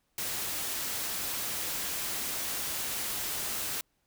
white noise, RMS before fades -34 dBFS, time 0.18-3.81 s, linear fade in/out 2 ms, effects pink hiss -75 dBFS RMS until 4.06 s

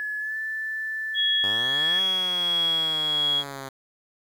sine tone with pitch glide, 1706 to 1757 Hz, G#6 to A6, +46 to -3 cents, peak -27 dBFS, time 0-1.99 s, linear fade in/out 0 ms, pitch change +51 cents, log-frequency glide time 0.19-0.37 s
sine tone with tremolo, 3322 Hz, G#7, in tune, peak -20 dBFS, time 1.14-3.44 s, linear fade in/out 50 ms, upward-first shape sine, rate 1.5 Hz, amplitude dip 30%
5% pulse exponential two-way sweep, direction up then down, 96.5 to 192.3 to 133.6 Hz, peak -23 dBFS, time 1.43-3.69 s, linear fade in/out 5 ms, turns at 2.01 s
effects 9-bit

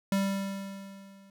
square tone with level ramp, 196 Hz, G3, in tune, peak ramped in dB -24 to -54 dBFS, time 0.12-1.3 s, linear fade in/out 2 ms, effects none

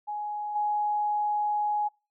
sine tone with level steps, 836 Hz, G#5, 11 cents sharp, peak -30 / -24 dBFS, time 0.07-1.89 s, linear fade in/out 20 ms, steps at 0.55 s, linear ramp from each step 10 ms, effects noise-tail reverb RT60 0.3 s tail -26 dB re dry

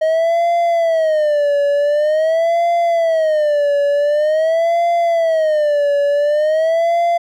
triangle tone with vibrato, 626 Hz, D#5, 10 cents sharp, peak -10 dBFS, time 0.01-7.18 s, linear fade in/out 10 ms, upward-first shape sine, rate 0.46 Hz, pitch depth 160 cents each way, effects none

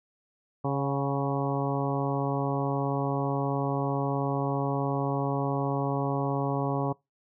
harmonic tone with a mistuned harmonic, 138.59 Hz, C#3, in tune, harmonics 1 / 2 / 3 / 4 / 5 / 6 / 7 / 8, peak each -29 / -32 / -34 / -35 / -36 / -37 / -37 / -38 dBFS, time 0.64-6.93 s, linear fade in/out 10 ms, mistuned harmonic 5, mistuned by +38 cents, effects noise-tail reverb RT60 0.2 s tail -23 dB re dry

